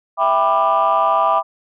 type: chord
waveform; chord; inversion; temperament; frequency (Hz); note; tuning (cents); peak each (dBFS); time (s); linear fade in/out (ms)
sine; E minor seventh; none; just; 659.3 / 791.1 / 988.9 / 1186.7; E5 / G5 / B5 / D6; 0 / +16 / +2 / +18; -18 / -18 / -17 / -16; 0.17-1.43; 50
effects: tanh soft clip ceiling -6 dBFS